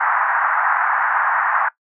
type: band-pass noise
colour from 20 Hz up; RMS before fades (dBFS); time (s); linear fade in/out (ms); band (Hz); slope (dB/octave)
white; -18; 0-1.69; 10; 790 to 1700; 48
effects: noise-tail reverb RT60 0.1 s tail -18 dB re dry